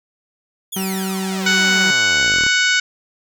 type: exponential sweep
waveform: 5% pulse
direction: down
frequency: 3520 to 32.18 Hz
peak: -17 dBFS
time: 0.72-2.48 s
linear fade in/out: 10 ms
type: tone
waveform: 35% pulse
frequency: 190.3 Hz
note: F#3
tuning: 49 cents sharp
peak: -19 dBFS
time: 0.76-1.91 s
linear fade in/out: 5 ms
type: harmonic tone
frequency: 742 Hz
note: F#5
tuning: 5 cents sharp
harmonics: 2 / 3 / 4 / 5 / 6 / 7 / 8 / 9 / 10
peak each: -16 / -20 / -22 / -24 / -26 / -27 / -28 / -29 / -30 dBFS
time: 1.46-2.8 s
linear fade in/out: 5 ms
effects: none